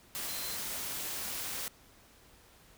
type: tone in noise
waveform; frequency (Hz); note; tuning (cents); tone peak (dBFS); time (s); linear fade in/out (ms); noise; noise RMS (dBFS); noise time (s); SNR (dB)
sine; 4102; C8; -35; -44; 0.29-0.56; 0; white; -38; 0.15-1.68; -9
effects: pink hiss -60 dBFS RMS until 2.77 s